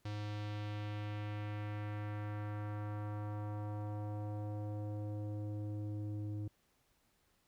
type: tone with low-pass filter sweep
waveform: square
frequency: 104.6 Hz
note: G#2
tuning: 13 cents sharp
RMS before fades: -41 dBFS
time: 0.05-6.48 s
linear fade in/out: 5 ms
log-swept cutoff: 4500 to 300 Hz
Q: 1.4
effects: pink hiss -75 dBFS RMS until 7.47 s

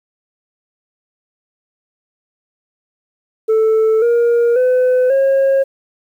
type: tone with pitch steps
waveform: sine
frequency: 440.3 / 471.9 / 505.8 / 542.1 Hz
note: A4 / A#4 / B4 / C#5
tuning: +1 / +21 / +41 / -39 cents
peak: -7 dBFS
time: 3.48-5.64 s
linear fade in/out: 20 ms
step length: 540 ms
effects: tanh soft clip ceiling -9 dBFS + 8-bit

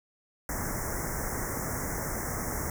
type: band-stop noise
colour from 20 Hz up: pink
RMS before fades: -33 dBFS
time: 0.49-2.7 s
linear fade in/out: 2 ms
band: 2100 to 5500 Hz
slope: 96 dB/octave
effects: none

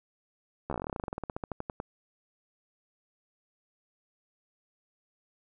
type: slowing click train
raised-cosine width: 1 ms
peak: -20 dBFS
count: 26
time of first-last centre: 0.7-1.801 s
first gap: 13 ms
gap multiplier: 1.09
effects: none

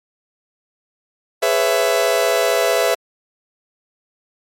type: chord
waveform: 40% pulse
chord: C# minor seventh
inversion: second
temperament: just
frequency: 415.8 / 498.9 / 554.4 / 665.2 Hz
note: G#4 / B4 / C#5 / E5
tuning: +2 / +17 / 0 / +16 cents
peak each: -21 / -19 / -22 / -17 dBFS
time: 1.42-2.95 s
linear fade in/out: 10 ms
effects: MP3 64 kbps

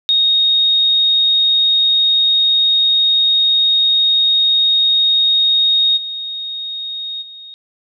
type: tone with level steps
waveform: sine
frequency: 3729 Hz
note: A#7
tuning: in tune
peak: -10 / -22 / -32 dBFS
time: 0.09-7.54 s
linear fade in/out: 0 ms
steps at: 5.96 / 7.21 s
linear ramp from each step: 20 ms
effects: none

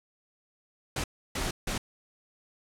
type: noise bursts at uneven times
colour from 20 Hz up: pink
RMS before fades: -31 dBFS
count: 3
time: 0.96-1.04 / 1.35-1.51 / 1.67-1.78 s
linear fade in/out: 5 ms
effects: low-pass 10000 Hz 12 dB/octave

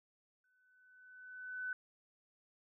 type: tone with exponential growth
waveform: sine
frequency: 1504 Hz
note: F#6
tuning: 28 cents sharp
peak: -36 dBFS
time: 0.44-1.73 s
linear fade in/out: 2 ms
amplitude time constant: 280 ms
effects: none

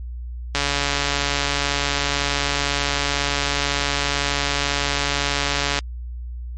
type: click train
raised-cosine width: 0.2 ms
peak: -3 dBFS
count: 745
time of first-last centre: 0.55-5.789 s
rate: 142 Hz
effects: added 60 Hz sine -28 dBFS peak until 6.57 s + MP3 48 kbps

